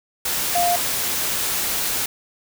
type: tone in noise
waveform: sine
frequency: 701 Hz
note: F5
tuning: 6 cents sharp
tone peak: -17 dBFS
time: 0.55-0.76 s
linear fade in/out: 5 ms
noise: white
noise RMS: -23 dBFS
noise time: 0.25-2.06 s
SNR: +3 dB
effects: none